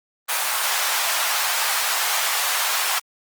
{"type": "high-pass noise", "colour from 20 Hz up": "pink", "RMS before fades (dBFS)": -22, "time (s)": [0.28, 3], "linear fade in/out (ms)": 20, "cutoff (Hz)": 780, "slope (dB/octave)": 24, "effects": ["Opus 24 kbps"]}